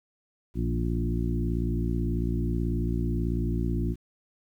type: harmonic tone with a mistuned harmonic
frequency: 58.27 Hz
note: A#1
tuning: in tune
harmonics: 1 / 2 / 3 / 4 / 5 / 6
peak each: -28 / -31 / -33 / -34 / -35 / -36 dBFS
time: 0.54-3.96 s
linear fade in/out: 50 ms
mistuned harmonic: 3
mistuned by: -29 cents
effects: 10-bit